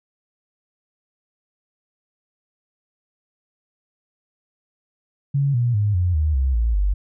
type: tone with pitch steps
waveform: sine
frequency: 140 / 120.48 / 103.68 / 89.22 / 76.78 / 66.07 / 56.86 / 48.93 Hz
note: C#3 / B2 / G#2 / F2 / D#2 / C2 / A#1 / G1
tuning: +18 / -42 / -2 / +38 / -22 / +17 / -42 / -2 cents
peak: -16 dBFS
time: 5.34-6.94 s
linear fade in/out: 10 ms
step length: 200 ms
effects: none